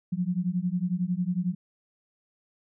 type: beating tone pair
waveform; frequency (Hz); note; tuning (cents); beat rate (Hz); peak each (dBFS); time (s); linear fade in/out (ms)
sine; 173.9 / 184.9; F3 / F#3; -7 / -1; 11; -28; 0.12-1.55; 10
effects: none